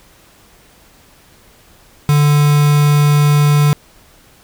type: tone with quantisation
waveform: triangle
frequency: 146.83 Hz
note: D3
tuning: in tune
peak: -6 dBFS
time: 2.09-3.73 s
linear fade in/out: 0 ms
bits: 3
effects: pink hiss -47 dBFS RMS until 4.43 s